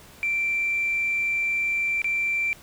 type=tone with dropouts; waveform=sine; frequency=2349 Hz; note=D7; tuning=in tune; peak=-21 dBFS; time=0.23-2.53 s; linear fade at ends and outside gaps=0 ms; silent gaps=2.018-2.044 s; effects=tanh soft clip ceiling -17 dBFS + pink hiss -49 dBFS RMS until 2.62 s